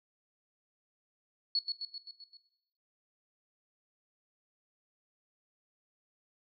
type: tone with echo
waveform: sine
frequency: 4384 Hz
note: C#8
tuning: 20 cents flat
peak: -27 dBFS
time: 1.55-1.59 s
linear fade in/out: 2 ms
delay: 130 ms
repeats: 6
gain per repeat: -4 dB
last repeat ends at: 2.37 s
effects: noise-tail reverb RT60 0.9 s tail -17 dB re dry